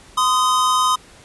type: tone pair together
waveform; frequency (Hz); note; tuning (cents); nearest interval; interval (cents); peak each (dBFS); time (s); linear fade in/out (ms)
square; 1026 / 1244.8; C6 / D#6; -34 / 0; minor third; 334; -18; 0.17-0.96; 10
effects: pink hiss -46 dBFS RMS until 1.24 s + resampled to 24000 Hz